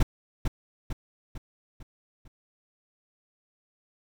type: noise with echo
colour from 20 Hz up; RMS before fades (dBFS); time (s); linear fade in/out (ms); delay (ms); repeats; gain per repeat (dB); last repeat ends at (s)
brown; -18; 0-0.03; 5; 450; 5; -6; 2.28
effects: none